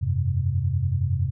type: chord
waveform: sine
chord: F suspended second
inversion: none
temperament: equal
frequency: 87.31 / 98 / 130.81 Hz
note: F2 / G2 / C3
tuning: 0 / 0 / 0 cents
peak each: -25 dBFS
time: 0.01-1.31 s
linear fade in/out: 20 ms
effects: none